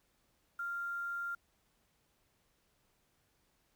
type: tone with quantisation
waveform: sine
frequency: 1393 Hz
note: F6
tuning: 5 cents flat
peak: -36 dBFS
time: 0.59-1.35 s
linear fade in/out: 5 ms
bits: 10
effects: pink hiss -75 dBFS RMS until 3.75 s